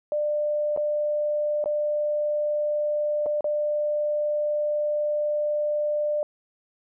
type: tone with dropouts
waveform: sine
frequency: 596 Hz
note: D5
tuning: 25 cents sharp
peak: -22 dBFS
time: 0.12-6.23 s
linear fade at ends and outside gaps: 1 ms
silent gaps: 0.764-0.774 / 1.641-1.658 / 3.26-3.264 / 3.408-3.443 s
effects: none